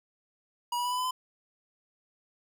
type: tone with pitch steps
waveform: square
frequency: 964 / 974.6 / 985.4 / 996.3 / 1007.3 / 1018.4 Hz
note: B5 / B5 / B5 / B5 / B5 / C6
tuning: -42 / -23 / -4 / +15 / +34 / -47 cents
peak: -29 dBFS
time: 0.72-1.11 s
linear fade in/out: 5 ms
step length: 65 ms
effects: none